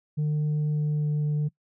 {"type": "tone with pitch glide", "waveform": "sine", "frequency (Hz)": [150.7, 149.23], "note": ["D3", "D3"], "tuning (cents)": [45, 28], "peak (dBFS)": -20, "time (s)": [0.17, 1.49], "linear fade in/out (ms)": 20, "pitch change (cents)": -17, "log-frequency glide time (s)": [0.67, 1.25], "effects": ["noise-tail reverb RT60 0.1 s tail -23 dB re dry", "tanh soft clip ceiling -22 dBFS"]}